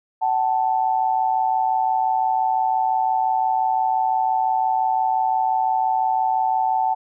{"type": "tone pair together", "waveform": "sine", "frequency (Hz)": [754.2, 880], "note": ["F#5", "A5"], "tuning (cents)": [33, 0], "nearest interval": "minor third", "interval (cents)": 267, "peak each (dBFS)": -20, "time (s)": [0.21, 6.95], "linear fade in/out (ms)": 20, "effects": []}